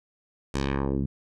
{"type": "tone with low-pass filter sweep", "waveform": "10% pulse", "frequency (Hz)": 68.6, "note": "C#2", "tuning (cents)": -17, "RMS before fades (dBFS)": -27, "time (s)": [0.54, 1.06], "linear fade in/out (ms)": 5, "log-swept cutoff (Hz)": [8800, 170], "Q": 1.4, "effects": []}